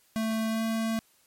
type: tone with pitch glide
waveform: square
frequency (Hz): 221.7 to 224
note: A3 to A3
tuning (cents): +13 to +31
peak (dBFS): -27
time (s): 0.16-0.99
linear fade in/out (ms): 0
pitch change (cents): +18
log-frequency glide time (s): 0.48-0.62
effects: white hiss -64 dBFS RMS until 1.26 s + MP3 64 kbps